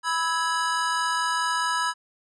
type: chord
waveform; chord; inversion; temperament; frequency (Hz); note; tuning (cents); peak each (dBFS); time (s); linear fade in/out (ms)
square; E major; second; equal with one note detuned; 987.8 / 1303.4 / 1661.2; B5 / E6 / G#6; 0 / -20 / 0; -27 / -29 / -29; 0.03-1.94; 50
effects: resampled to 24000 Hz